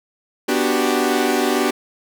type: chord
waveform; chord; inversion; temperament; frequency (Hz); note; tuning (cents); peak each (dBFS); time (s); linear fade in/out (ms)
sawtooth; G major seventh; first; equal; 246.9 / 293.7 / 370 / 392; B3 / D4 / F#4 / G4; 0 / 0 / 0 / 0; -18; 0.48-1.71; 10
effects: none